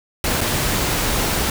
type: noise with dropouts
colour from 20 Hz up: pink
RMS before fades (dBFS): -20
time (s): 0.24-1.5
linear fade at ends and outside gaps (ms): 2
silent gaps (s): 0.408-0.412
effects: none